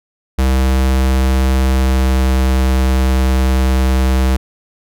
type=tone with pitch glide; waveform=square; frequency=65.4 to 64.99 Hz; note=C2 to C2; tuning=0 to -11 cents; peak=-11 dBFS; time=0.38-4.37 s; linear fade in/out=10 ms; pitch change=-11 cents; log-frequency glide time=1.73-2.35 s; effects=none